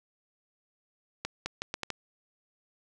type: accelerating click train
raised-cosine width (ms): 0.2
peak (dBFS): -15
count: 6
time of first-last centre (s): 1.25-1.903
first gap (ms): 210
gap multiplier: 0.76
effects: none